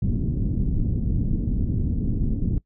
pink low-pass noise, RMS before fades -23 dBFS, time 0.02-2.58 s, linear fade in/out 2 ms, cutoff 270 Hz, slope 24 dB/octave, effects noise-tail reverb RT60 0.1 s tail -22 dB re dry

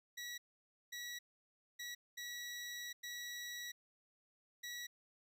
20% pulse tone bursts at uneven times, 1933 Hz, B6, 38 cents flat, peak -39 dBFS, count 6, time 0.17-0.38 / 0.92-1.19 / 1.79-1.95 / 2.17-2.93 / 3.03-3.72 / 4.63-4.87 s, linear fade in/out 10 ms, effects none

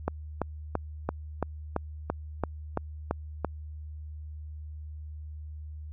click train, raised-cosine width 1 ms, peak -13 dBFS, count 11, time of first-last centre 0.08-3.447 s, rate 2.97 Hz, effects added 76 Hz sine -38 dBFS peak until 5.92 s

